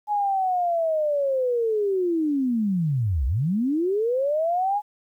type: linear two-way sweep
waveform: sine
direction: down then up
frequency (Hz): 844 to 58 to 844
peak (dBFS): -20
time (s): 0.07-4.82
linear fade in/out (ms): 50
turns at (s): 3.26
effects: 10-bit